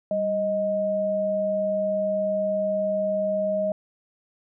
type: tone pair together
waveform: sine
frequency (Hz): 196 / 624.6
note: G3 / D#5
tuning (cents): 0 / +7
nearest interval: octave + minor sixth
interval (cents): 2007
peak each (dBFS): -31 / -22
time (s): 0.11-3.72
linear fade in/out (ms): 2
effects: none